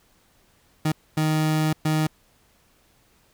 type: tone bursts at uneven times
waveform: 30% pulse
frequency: 155.56 Hz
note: D#3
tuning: in tune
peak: -17 dBFS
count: 3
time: 0.85-0.92 / 1.17-1.73 / 1.85-2.07 s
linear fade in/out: 5 ms
effects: pink hiss -61 dBFS RMS until 3.33 s